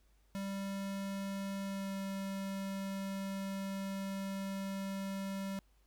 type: tone with pitch glide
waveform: square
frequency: 196.2 to 194.84 Hz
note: G3 to G3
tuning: +2 to -10 cents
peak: -38 dBFS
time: 0.35-5.59 s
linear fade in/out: 0 ms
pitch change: -12 cents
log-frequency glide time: 1.63-1.95 s
effects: added 50 Hz sine -66 dBFS peak until 5.86 s + pink hiss -75 dBFS RMS until 5.86 s